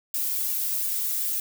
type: noise with flanger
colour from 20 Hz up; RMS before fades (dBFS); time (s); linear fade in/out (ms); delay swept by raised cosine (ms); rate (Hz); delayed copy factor
violet; -27; 0.14-1.4; 2; 1.7 to 2.9; 2.8; +0.95
effects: none